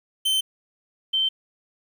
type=tone pair in turn; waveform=45% pulse / sine; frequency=3089 / 3107 Hz; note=G7 / G7; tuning=-26 / -16 cents; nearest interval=unison; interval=10 cents; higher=second; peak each=-19 dBFS; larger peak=neither; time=0.25-0.41 / 1.13-1.29 s; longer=neither; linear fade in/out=10 ms; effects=9-bit